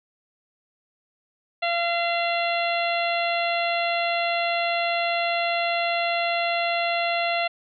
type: harmonic tone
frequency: 685 Hz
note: F5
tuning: 34 cents flat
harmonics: 1 / 2 / 3 / 4 / 5 / 6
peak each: -24 / -32 / -29 / -29 / -34 / -35 dBFS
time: 1.62-7.48 s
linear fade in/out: 10 ms
effects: none